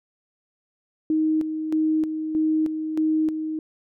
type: tone with tremolo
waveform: sine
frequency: 313.2 Hz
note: D#4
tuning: 11 cents sharp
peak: -18 dBFS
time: 1.1-3.59 s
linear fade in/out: 2 ms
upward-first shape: square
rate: 1.6 Hz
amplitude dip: 55%
effects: none